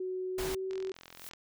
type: tone with pitch glide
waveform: sine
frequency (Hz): 370.8 to 379.2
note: F#4 to F#4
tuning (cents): +4 to +43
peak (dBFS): -33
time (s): 0-0.92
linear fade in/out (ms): 5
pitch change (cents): +39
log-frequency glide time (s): 0.33-0.5
type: noise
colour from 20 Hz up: pink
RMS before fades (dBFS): -38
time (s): 0.38-0.55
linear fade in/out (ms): 5
type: click train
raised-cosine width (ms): 0.2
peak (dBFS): -30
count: 28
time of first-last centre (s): 0.71-1.335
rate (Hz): 43.2
type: noise with exponential growth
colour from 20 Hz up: blue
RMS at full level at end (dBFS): -43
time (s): 0.95-1.29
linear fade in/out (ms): 2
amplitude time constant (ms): 73
effects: none